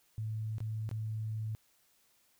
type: tone with dropouts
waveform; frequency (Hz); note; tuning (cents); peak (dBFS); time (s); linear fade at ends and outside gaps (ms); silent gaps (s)
sine; 109.4; A2; -9; -34; 0.18-1.55; 0; 0.583-0.604 / 0.891-0.913
effects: white hiss -70 dBFS RMS until 2.39 s